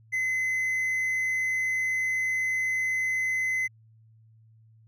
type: tone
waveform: triangle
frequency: 2042 Hz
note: C7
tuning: 43 cents flat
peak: -23 dBFS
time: 0.12-3.68 s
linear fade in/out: 20 ms
effects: added 111 Hz sine -54 dBFS peak until 4.87 s